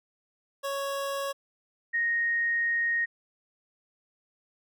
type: tone pair in turn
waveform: 25% pulse / sine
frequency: 554.4 / 1864.8 Hz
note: C#5 / A#6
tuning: 0 / 0 cents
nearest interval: octave + major sixth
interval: 2100 cents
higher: second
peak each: -26 / -24 dBFS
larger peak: second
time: 0.63-1.33 / 1.93-3.06 s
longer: second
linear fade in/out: 20 ms
effects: none